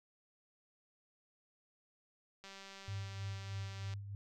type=click train; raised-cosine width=0.2 ms; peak=-35 dBFS; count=293; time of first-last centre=2.44-3.937 s; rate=195 Hz
type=tone with tremolo; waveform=sine; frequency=100.4 Hz; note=G2; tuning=42 cents sharp; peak=-38 dBFS; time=2.88-4.15 s; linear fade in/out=0 ms; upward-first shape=sine; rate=3.2 Hz; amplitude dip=55%
effects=none